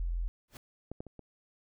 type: tone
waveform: sine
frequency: 42.72 Hz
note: F1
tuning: 37 cents flat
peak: -30 dBFS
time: 0-0.28 s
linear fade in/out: 0 ms
type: noise with exponential growth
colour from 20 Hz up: pink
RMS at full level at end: -43 dBFS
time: 0.48-0.57 s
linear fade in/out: 2 ms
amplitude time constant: 19 ms
type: clicks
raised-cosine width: 2 ms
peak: -26 / -26 / -33 / -33 dBFS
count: 4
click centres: 0.916 / 1.005 / 1.067 / 1.193 s
effects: none